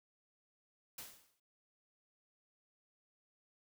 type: noise with exponential decay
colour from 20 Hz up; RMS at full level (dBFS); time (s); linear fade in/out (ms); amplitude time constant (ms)
white; -45; 0.98-1.4; 5; 90
effects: none